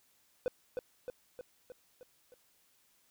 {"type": "tone with echo", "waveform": "triangle", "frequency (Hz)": 501, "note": "B4", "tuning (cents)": 25, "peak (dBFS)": -27, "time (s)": [0.46, 0.48], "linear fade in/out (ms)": 0, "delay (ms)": 310, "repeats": 6, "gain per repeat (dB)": -4, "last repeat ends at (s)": 2.34, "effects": ["white hiss -70 dBFS RMS until 3.1 s"]}